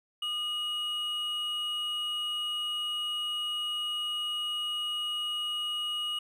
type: tone pair together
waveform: triangle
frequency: 1220.7 / 2900 Hz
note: D#6 / F#7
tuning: -33 / -35 cents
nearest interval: octave + minor third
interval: 1498 cents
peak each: -40 / -29 dBFS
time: 0.22-6.19 s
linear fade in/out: 5 ms
effects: none